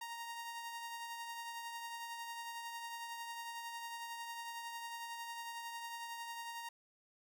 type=tone with tremolo; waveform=sawtooth; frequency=932.3 Hz; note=A#5; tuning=in tune; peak=-38 dBFS; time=0.01-6.69 s; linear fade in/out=5 ms; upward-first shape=triangle; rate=11 Hz; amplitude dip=40%; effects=none